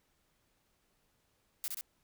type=noise with echo; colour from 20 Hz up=blue; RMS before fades=-37 dBFS; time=1.64-1.68 s; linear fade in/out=0 ms; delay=65 ms; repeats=2; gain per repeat=-2 dB; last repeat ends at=1.81 s; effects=pink hiss -75 dBFS RMS until 2.03 s